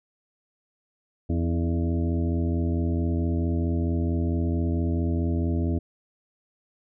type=harmonic tone with a mistuned harmonic; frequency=84.5 Hz; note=E2; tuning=43 cents sharp; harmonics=1 / 2 / 3 / 4 / 5 / 7 / 8; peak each=-24 / -31 / -29 / -32 / -38 / -41 / -43 dBFS; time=1.29-5.79 s; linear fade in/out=10 ms; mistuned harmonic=4; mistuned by=-50 cents; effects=none